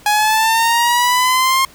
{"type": "linear sweep", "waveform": "sawtooth", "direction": "up", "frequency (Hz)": [830.6, 1069], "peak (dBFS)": -8, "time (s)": [0.06, 1.65], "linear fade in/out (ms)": 2, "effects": ["pink hiss -44 dBFS RMS until 1.74 s"]}